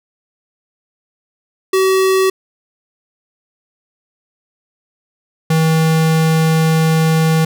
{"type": "tone pair in turn", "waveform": "square", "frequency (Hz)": [380.1, 160.27], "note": ["F#4", "E3"], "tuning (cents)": [47, -48], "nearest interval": "octave + minor third", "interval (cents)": 1495, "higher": "first", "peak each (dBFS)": -11, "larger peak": "neither", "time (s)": [[1.73, 2.3], [5.5, 7.45]], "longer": "second", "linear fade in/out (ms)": 5, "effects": []}